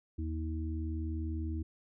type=harmonic tone; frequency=80 Hz; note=D#2; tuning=49 cents sharp; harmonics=1 / 3 / 4; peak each=-34 / -44 / -41 dBFS; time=0.18-1.63 s; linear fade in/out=10 ms; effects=none